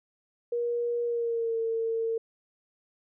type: tone with pitch glide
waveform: sine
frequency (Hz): 475.8 to 453.5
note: A#4 to A#4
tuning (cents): +35 to -48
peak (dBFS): -26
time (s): 0.52-2.18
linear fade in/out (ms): 5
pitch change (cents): -83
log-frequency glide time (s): 1.04-1.58
effects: none